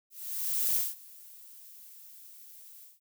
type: noise with ADSR envelope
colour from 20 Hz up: violet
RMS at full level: -27 dBFS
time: 0.1-3 s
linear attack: 660 ms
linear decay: 190 ms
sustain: -24 dB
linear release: 170 ms
effects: none